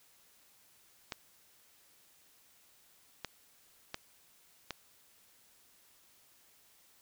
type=clicks; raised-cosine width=0.2 ms; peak=-20 dBFS; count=4; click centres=1.122 / 3.247 / 3.944 / 4.707 s; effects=white hiss -65 dBFS RMS until 7.01 s